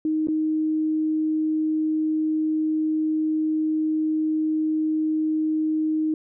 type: tone with dropouts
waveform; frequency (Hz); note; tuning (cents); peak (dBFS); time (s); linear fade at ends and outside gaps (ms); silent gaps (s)
sine; 312; D#4; +5; -20; 0.05-6.14; 2; 0.272-0.284
effects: none